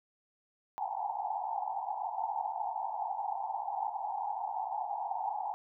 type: band-pass noise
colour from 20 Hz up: white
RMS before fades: -36 dBFS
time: 0.78-5.54 s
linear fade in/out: 0 ms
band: 740 to 900 Hz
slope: 96 dB/octave
effects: none